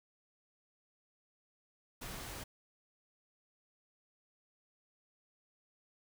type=noise; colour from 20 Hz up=pink; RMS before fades=-45 dBFS; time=2.01-2.44 s; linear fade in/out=10 ms; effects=none